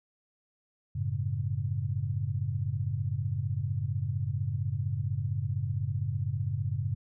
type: chord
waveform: sine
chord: F# minor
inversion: none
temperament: equal with one note detuned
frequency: 94.44 / 110 / 138.59 Hz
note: F#2 / A2 / C#3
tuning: +36 / 0 / 0 cents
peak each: -33 / -32 / -33 dBFS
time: 0.95-6.95 s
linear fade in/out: 10 ms
effects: none